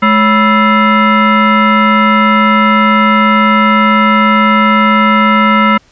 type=tone with frequency modulation; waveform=sine; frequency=555 Hz; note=C#5; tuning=2 cents sharp; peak=-5 dBFS; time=0.02-5.78 s; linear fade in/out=10 ms; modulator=768 Hz; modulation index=2; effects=pink hiss -48 dBFS RMS until 5.91 s + resampled to 16000 Hz